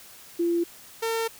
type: tone pair in turn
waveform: sine / sawtooth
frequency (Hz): 341.8 / 453.6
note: F4 / A#4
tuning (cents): -37 / -47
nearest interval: perfect fourth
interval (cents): 490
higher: second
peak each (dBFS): -21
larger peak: neither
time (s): 0.39-0.64 / 1.02-1.28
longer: second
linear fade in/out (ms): 10
effects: white hiss -48 dBFS RMS until 1.39 s

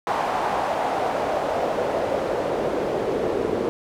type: noise with band-pass filter sweep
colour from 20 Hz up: pink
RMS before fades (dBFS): -24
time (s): 0.07-3.69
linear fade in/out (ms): 0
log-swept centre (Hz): 840 to 410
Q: 2.4
effects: none

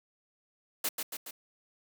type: noise with echo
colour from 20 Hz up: white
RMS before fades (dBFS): -31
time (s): 0.84-0.89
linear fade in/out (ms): 5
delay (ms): 140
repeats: 3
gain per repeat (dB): -4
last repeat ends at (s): 1.31
effects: high-pass 200 Hz 12 dB/octave

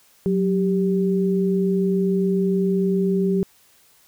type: tone pair together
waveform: sine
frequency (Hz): 185 / 392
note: F#3 / G4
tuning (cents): 0 / 0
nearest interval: octave + minor second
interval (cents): 1300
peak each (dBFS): -19 / -21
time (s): 0.26-3.43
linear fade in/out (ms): 0
effects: white hiss -56 dBFS RMS until 4.07 s

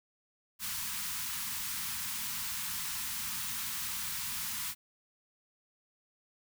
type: band-stop noise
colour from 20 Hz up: white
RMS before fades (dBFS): -37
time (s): 0.59-4.75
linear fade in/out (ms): 50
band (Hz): 250 to 870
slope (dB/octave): 96
effects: none

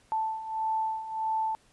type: beating tone pair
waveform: sine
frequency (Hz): 880 / 881.6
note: A5 / A5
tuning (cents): 0 / +3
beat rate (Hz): 1.6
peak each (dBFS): -34 / -29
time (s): 0.12-1.55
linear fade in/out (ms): 0
effects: pink hiss -63 dBFS RMS until 1.72 s + resampled to 24000 Hz

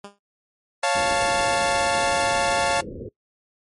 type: tone with exponential decay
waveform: 10% pulse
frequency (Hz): 201.8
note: G#3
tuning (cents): -49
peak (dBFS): -25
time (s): 0.04-0.19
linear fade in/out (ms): 5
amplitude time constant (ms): 31
type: chord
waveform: sawtooth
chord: Db augmented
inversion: none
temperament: equal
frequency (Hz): 554.4 / 698.5 / 880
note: Db5 / F5 / A5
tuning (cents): 0 / 0 / 0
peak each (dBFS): -20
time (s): 0.83-2.81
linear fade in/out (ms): 5
type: low-pass noise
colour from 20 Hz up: white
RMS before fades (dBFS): -35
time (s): 0.95-3.09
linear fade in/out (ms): 5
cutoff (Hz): 540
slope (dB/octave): 96
effects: noise-tail reverb RT60 0.1 s tail -21 dB re dry + MP3 48 kbps

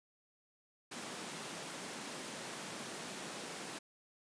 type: high-pass noise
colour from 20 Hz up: pink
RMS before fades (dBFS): -45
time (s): 0.91-3.79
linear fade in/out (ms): 10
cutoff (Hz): 170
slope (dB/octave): 24
effects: resampled to 22050 Hz

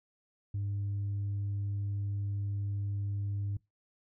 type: tone with tanh clipping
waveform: sine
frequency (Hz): 100.7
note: G2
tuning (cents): +47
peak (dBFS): -32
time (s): 0.54-3.57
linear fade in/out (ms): 5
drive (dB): 1
effects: noise-tail reverb RT60 0.2 s tail -22 dB re dry

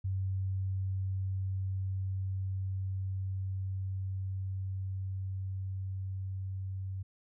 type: tone with level ramp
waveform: sine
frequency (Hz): 95.4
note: G2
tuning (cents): -47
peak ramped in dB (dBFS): -30 to -35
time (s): 0.04-7.03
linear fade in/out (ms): 10
effects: none

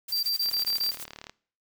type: noise with tremolo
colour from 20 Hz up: blue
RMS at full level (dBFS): -37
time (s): 0.08-1.05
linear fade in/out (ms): 5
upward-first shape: sine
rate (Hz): 12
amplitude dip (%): 75
type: tone bursts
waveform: square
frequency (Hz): 4699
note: D8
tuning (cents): 0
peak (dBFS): -25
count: 6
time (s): 0.12-0.91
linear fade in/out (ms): 5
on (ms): 110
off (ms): 26
type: click train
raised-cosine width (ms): 0.2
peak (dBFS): -23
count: 32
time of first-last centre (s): 0.46-1.296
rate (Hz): 37.1
effects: noise-tail reverb RT60 0.5 s tail -23 dB re dry

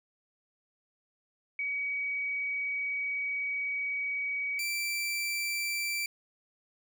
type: tone pair in turn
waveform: sine / sawtooth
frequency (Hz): 2264 / 2340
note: C#7 / D7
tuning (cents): +36 / -7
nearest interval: minor second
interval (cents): 57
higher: second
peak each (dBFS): -30 / -27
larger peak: second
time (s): 1.59-4.59 / 4.59-6.06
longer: first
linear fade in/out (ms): 2
effects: none

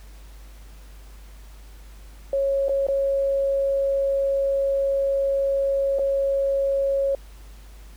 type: tone with dropouts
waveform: sine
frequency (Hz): 550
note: C#5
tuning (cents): -14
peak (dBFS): -19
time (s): 2.33-7.15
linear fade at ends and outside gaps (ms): 2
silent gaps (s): 2.684-2.693 / 2.868-2.885 / 5.987-5.993
effects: added 50 Hz sine -41 dBFS peak until 7.96 s + pink hiss -53 dBFS RMS until 7.96 s

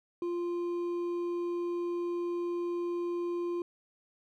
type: tone with hard clipping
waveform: triangle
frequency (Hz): 347.8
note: F4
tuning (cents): -7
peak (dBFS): -32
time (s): 0.22-3.62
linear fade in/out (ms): 2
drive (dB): 8
effects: none

